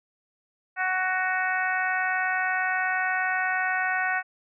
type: harmonic tone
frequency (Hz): 371.7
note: F#4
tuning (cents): +8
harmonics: 2 / 3 / 4 / 5 / 6 / 7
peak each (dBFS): -29 / -35 / -27 / -29 / -35 / -38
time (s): 0.76-4.23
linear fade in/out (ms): 50
effects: none